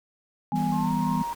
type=chord; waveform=sine; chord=E minor; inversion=none; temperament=equal with one note detuned; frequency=164.81 / 198.05 / 246.9 Hz; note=E3 / G3 / B3; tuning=0 / +18 / 0 cents; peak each=-28 dBFS; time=0.52-1.23 s; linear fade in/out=10 ms
type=tone with pitch glide; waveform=sine; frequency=830.6 to 937.7 Hz; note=G#5 to A#5; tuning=0 to +10 cents; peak=-28 dBFS; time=0.52-1.33 s; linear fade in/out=0 ms; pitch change=+210 cents; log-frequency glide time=0.73-0.92 s
type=noise; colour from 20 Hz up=pink; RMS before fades=-43 dBFS; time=0.55-1.35 s; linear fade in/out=10 ms
type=tone with tremolo; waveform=sine; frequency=1066 Hz; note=C6; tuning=32 cents sharp; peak=-35 dBFS; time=0.72-1.34 s; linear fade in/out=0 ms; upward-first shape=sine; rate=3.1 Hz; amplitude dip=80%
effects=none